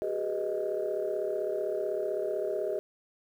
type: chord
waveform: sine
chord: G# minor seventh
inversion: third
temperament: equal with one note detuned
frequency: 379.5 / 415.3 / 493.9 / 622.3 Hz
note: F#4 / G#4 / B4 / D#5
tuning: +44 / 0 / 0 / 0 cents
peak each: -34 / -33 / -37 / -32 dBFS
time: 0.02-2.79 s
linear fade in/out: 0 ms
effects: tanh soft clip ceiling -21 dBFS + 10-bit